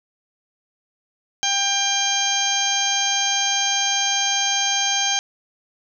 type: harmonic tone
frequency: 795 Hz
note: G5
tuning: 24 cents sharp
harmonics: 1 / 2 / 3 / 4 / 5 / 6 / 7 / 8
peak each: -26 / -29 / -29 / -23 / -30 / -31 / -32 / -23 dBFS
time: 1.43-5.19 s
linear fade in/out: 0 ms
effects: none